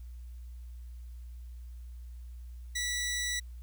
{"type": "tone", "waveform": "15% pulse", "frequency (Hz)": 1957, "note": "B6", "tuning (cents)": -16, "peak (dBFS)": -25, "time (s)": [2.75, 3.4], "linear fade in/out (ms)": 10, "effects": ["added 60 Hz sine -42 dBFS peak until 3.62 s", "white hiss -69 dBFS RMS until 3.62 s"]}